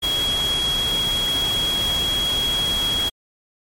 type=tone in noise; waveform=sine; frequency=3308 Hz; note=G#7; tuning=8 cents flat; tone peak=-19 dBFS; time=0.02-3.1 s; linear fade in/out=20 ms; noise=pink; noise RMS=-28 dBFS; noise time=0.02-3.1 s; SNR=+6 dB; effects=MP3 64 kbps